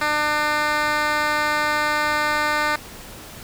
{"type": "tone with band-pass filter", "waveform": "10% pulse", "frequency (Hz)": 300, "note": "D4", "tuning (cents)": 37, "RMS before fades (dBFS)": -21, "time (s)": [0.01, 2.76], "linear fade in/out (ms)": 5, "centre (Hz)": 1900, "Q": 0.7, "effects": ["pink hiss -39 dBFS RMS until 3.43 s"]}